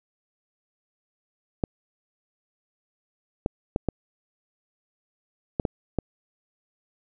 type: clicks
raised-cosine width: 2 ms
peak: -10 dBFS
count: 7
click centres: 1.638 / 3.461 / 3.761 / 3.887 / 5.598 / 5.652 / 5.987 s
effects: none